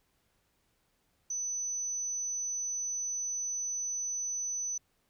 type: tone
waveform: sine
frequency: 6000 Hz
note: F#8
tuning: 23 cents sharp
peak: -32 dBFS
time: 1.3-4.78 s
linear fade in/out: 5 ms
effects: pink hiss -74 dBFS RMS until 5.09 s

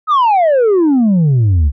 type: exponential sweep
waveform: sine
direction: down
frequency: 1300 to 66.5 Hz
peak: -5 dBFS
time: 0.07-1.72 s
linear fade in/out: 50 ms
effects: tanh soft clip ceiling -7 dBFS

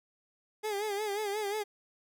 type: tone with vibrato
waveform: 30% pulse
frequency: 414.5 Hz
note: G#4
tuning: 3 cents flat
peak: -29 dBFS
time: 0.63-1.64 s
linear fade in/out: 20 ms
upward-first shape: sine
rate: 5.6 Hz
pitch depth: 81 cents each way
effects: none

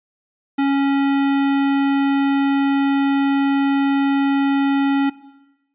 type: tone with hard clipping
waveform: sine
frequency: 276.9 Hz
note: C#4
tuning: 2 cents flat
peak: -17 dBFS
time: 0.58-5.1 s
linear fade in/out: 10 ms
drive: 18 dB
effects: noise-tail reverb RT60 1.0 s tail -18 dB re dry + resampled to 8000 Hz

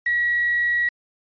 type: tone with quantisation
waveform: sine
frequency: 1919 Hz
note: A#6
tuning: 50 cents sharp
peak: -18 dBFS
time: 0.06-0.89 s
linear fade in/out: 5 ms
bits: 6
effects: resampled to 11025 Hz

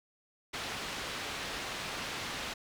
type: low-pass noise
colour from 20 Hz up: white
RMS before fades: -39 dBFS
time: 0.53-2.54 s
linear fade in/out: 10 ms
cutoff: 3600 Hz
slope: 12 dB/octave
effects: none

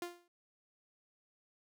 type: tone with exponential decay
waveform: sawtooth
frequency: 349.2 Hz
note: F4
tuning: in tune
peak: -33 dBFS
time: 0.02-0.28 s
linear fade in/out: 2 ms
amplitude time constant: 56 ms
effects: none

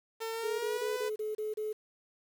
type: tone with pitch glide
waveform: sawtooth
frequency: 450 to 499.3 Hz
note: A4 to B4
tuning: +39 to +19 cents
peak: -31 dBFS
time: 0.2-1.1 s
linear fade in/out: 20 ms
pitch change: +180 cents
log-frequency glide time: 0.31-0.93 s
type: tone bursts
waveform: sine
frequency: 429 Hz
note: A4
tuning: 44 cents flat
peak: -32 dBFS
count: 7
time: 0.43-1.73 s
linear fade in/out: 10 ms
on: 160 ms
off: 30 ms
effects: 9-bit

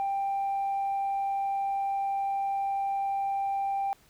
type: tone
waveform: sine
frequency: 789 Hz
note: G5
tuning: 11 cents sharp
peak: -25 dBFS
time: 0-3.93 s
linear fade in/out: 0 ms
effects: tanh soft clip ceiling -24 dBFS + pink hiss -61 dBFS RMS until 4.09 s

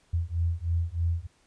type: beating tone pair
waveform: sine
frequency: 82.9 / 86.1 Hz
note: E2 / F2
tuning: +10 / -24 cents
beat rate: 3.2 Hz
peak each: -28 dBFS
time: 0.13-1.27 s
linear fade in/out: 10 ms
effects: pink hiss -65 dBFS RMS until 1.46 s + resampled to 22050 Hz

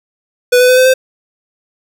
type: tone with pitch steps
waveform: square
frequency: 493.9 / 500.2 / 506.6 / 513.1 / 519.7 Hz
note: B4 / B4 / B4 / C5 / C5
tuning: 0 / +22 / +44 / -34 / -12 cents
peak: -6 dBFS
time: 0.52-0.94 s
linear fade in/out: 10 ms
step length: 84 ms
effects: none

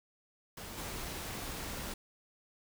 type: noise with level steps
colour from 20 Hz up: pink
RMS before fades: -45 / -41 dBFS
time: 0.57-1.94 s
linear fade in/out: 5 ms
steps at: 0.77 s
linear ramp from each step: 10 ms
effects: none

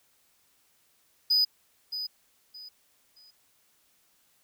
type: tone with echo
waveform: triangle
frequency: 4978 Hz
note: D#8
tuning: in tune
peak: -19 dBFS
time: 1.3-1.45 s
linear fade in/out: 10 ms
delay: 620 ms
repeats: 3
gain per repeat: -11 dB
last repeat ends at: 3.31 s
effects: white hiss -67 dBFS RMS until 4.43 s

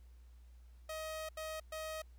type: tone bursts at uneven times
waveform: sawtooth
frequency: 630 Hz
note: D#5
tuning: 21 cents sharp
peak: -37 dBFS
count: 3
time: 0.89-1.29 / 1.37-1.6 / 1.72-2.02 s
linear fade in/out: 5 ms
effects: added 60 Hz sine -55 dBFS peak until 2.18 s + pink hiss -75 dBFS RMS until 2.18 s

